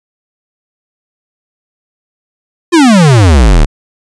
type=exponential sweep; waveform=square; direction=down; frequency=362.1 to 33.28 Hz; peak=-3 dBFS; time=2.72-3.66 s; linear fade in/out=20 ms; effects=resampled to 22050 Hz